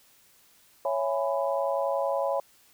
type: chord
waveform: sine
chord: C# minor seventh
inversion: none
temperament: just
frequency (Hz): 554.4 / 665.2 / 831.5 / 997.9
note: C#5 / E5 / G#5 / B5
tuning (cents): 0 / +16 / +2 / +18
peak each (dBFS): -27 / -31 / -33 / -33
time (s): 0.85-2.4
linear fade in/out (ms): 2
effects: white hiss -60 dBFS RMS until 2.73 s